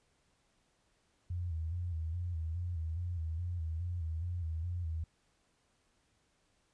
sine tone with vibrato, 84.2 Hz, E2, 37 cents sharp, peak -34 dBFS, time 1.3-5.04 s, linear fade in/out 5 ms, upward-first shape square, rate 2.4 Hz, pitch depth 77 cents each way, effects pink hiss -74 dBFS RMS until 6.73 s + resampled to 22050 Hz

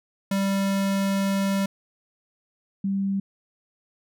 square / sine tone pair in turn, 196 / 196 Hz, G3 / G3, 0 / 0 cents, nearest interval unison, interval 0 cents, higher neither, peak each -22 dBFS, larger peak neither, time 0.31-1.66 / 2.84-3.2 s, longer first, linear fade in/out 5 ms, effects none

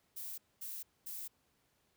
violet noise bursts, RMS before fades -44 dBFS, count 3, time 0.16-1.28 s, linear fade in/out 10 ms, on 220 ms, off 230 ms, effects pink hiss -75 dBFS RMS until 1.96 s + high-pass 60 Hz 12 dB/octave

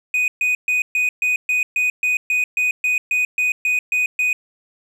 triangle tone bursts, 2489 Hz, D#7, in tune, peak -14 dBFS, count 16, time 0.14-4.33 s, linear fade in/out 2 ms, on 140 ms, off 130 ms, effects none

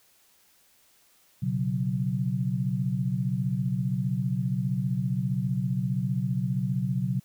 sine chord, B suspended second, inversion none, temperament equal, 123.47 / 138.59 / 185 Hz, B2 / C#3 / F#3, 0 / 0 / 0 cents, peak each -29 dBFS, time 1.42-7.2 s, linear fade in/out 10 ms, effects white hiss -62 dBFS RMS until 7.24 s

